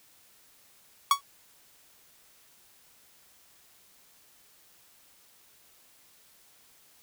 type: tone with exponential decay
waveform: 45% pulse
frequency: 1120 Hz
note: C#6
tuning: 18 cents sharp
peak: -15 dBFS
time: 1.11-1.21 s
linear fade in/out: 2 ms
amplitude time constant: 20 ms
effects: white hiss -60 dBFS RMS until 7.02 s